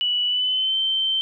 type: tone with pitch glide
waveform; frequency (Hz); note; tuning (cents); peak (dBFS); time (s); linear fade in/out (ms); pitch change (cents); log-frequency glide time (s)
sine; 2951 to 3108; F#7 to G7; -5 to -16; -19; 0.01-1.21; 0; +89; 0.26-0.78
effects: none